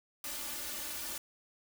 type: noise with comb filter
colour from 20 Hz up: white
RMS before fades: -40 dBFS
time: 0.24-1.18 s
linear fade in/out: 2 ms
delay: 3.4 ms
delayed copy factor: +0.95
effects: none